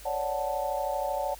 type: chord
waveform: sine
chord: D major seventh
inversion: third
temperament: equal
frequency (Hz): 554.4 / 587.3 / 740 / 880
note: C#5 / D5 / F#5 / A5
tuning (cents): 0 / 0 / 0 / 0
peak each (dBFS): -33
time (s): 0.05-1.35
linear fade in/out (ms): 10
effects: added 50 Hz sine -48 dBFS peak until 1.39 s + white hiss -49 dBFS RMS until 1.39 s